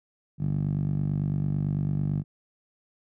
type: tone with band-pass filter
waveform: 10% pulse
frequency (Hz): 49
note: G1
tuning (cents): 0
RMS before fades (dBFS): -27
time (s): 0.38-2.24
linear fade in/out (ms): 50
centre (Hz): 150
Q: 3
effects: none